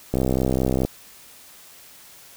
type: click train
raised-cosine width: 2 ms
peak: -8 dBFS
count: 47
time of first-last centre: 0.14-0.85 s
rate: 64.8 Hz
effects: white hiss -47 dBFS RMS until 2.36 s